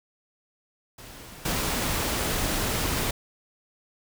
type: noise with level steps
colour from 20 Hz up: pink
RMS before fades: -44 / -27 dBFS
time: 0.98-3.11 s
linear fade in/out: 5 ms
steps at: 1.45 s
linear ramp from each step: 5 ms
effects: none